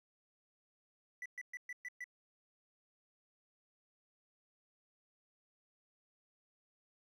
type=tone bursts; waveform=triangle; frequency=1975.5 Hz; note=B6; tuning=in tune; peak=-40 dBFS; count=6; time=1.22-2.042 s; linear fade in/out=2 ms; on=37 ms; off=120 ms; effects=none